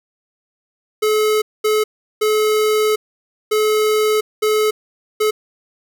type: tone bursts at uneven times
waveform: square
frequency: 429 Hz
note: A4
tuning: 44 cents flat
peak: -14 dBFS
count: 6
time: 1.02-1.42 / 1.64-1.84 / 2.21-2.96 / 3.51-4.21 / 4.42-4.71 / 5.2-5.31 s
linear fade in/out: 10 ms
effects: none